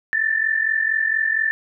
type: tone pair together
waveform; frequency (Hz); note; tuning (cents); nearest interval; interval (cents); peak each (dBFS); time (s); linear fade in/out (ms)
sine; 1760 / 1804.3; A6 / A6; 0 / +43; unison; 43; -19 / -22; 0.13-1.51; 0
effects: none